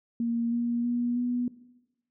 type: tone with pitch steps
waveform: sine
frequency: 233.5 / 237.2 / 240.9 / 244.7 Hz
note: A#3 / A#3 / B3 / B3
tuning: +3 / +30 / -43 / -16 cents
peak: -25 dBFS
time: 0.2-1.48 s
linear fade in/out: 2 ms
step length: 320 ms
effects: noise-tail reverb RT60 1.0 s tail -18 dB re dry